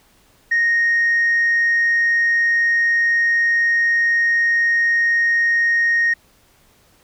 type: tone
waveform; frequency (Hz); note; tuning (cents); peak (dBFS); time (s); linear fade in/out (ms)
sine; 1862; A#6; -2; -12; 0.51-6.14; 10
effects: tanh soft clip ceiling -11 dBFS + pink hiss -55 dBFS RMS until 7.03 s